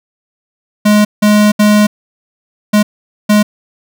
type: tone bursts at uneven times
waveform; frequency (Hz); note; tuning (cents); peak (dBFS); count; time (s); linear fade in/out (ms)
square; 209.5; G#3; +15; -6; 5; 0.85-1.05 / 1.22-1.52 / 1.59-1.87 / 2.73-2.83 / 3.29-3.43; 10
effects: none